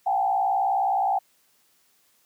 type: tone with frequency modulation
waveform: sine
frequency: 784 Hz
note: G5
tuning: in tune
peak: -20 dBFS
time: 0.06-1.19 s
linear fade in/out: 10 ms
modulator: 59.3 Hz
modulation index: 1.1
effects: white hiss -64 dBFS RMS until 2.25 s + high-pass 100 Hz 12 dB/octave